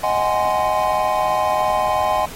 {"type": "chord", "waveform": "triangle", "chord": "Ab dominant seventh", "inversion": "second", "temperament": "just", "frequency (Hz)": [623, 747.5, 830.6, 1038.3], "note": ["Eb5", "Gb5", "Ab5", "C6"], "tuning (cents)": [2, 17, 0, -14], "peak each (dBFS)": -20, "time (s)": [0.03, 2.26], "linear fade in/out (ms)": 10, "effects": ["pink hiss -36 dBFS RMS until 2.35 s", "AAC 48 kbps"]}